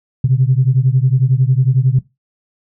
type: beating tone pair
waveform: sine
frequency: 125.6 / 136.6 Hz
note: B2 / C#3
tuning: +30 / -25 cents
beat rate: 11 Hz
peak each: -12 dBFS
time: 0.24-1.99 s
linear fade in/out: 5 ms
effects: noise-tail reverb RT60 0.2 s tail -18 dB re dry + tanh soft clip ceiling -2 dBFS